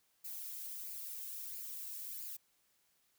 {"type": "noise with flanger", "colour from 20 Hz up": "violet", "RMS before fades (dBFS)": -45, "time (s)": [0.24, 2.37], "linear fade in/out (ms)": 10, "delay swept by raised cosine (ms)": [0.42, 1.92], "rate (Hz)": 1.5, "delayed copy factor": 0.5, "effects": ["white hiss -75 dBFS RMS until 3.18 s"]}